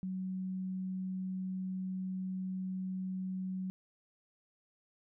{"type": "tone", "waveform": "sine", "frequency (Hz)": 187, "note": "F#3", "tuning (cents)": 19, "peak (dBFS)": -35, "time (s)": [0.03, 3.7], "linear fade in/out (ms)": 0, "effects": []}